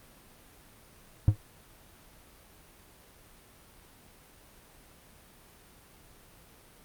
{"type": "tone with exponential decay", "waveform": "triangle", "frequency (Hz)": 103.83, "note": "G#2", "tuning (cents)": 0, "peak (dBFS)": -11, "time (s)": [1.28, 1.37], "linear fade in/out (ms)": 0, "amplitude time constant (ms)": 19, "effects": ["pink hiss -56 dBFS RMS until 6.84 s", "Opus 32 kbps"]}